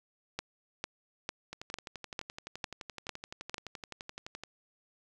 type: two click trains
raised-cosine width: 0.2 ms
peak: -17 / -24 dBFS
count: 8 / 35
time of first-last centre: 0.39-3.543 / 1.53-4.436 s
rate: 2.22 / 11.7 Hz
effects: none